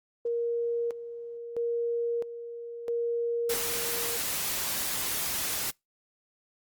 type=tone with tremolo; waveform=sine; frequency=470 Hz; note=A#4; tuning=14 cents sharp; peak=-26 dBFS; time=0.25-4.17 s; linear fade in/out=5 ms; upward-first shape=square; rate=0.76 Hz; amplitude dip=70%
type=noise; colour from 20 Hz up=white; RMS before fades=-31 dBFS; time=3.49-5.71 s; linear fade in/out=10 ms
effects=noise-tail reverb RT60 0.2 s tail -26 dB re dry + Opus 24 kbps